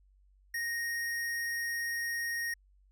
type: tone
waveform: square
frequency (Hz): 1864.7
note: A#6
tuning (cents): 0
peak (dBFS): -33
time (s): 0.54-2.54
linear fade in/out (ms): 5
effects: added 48 Hz sine -61 dBFS peak until 2.91 s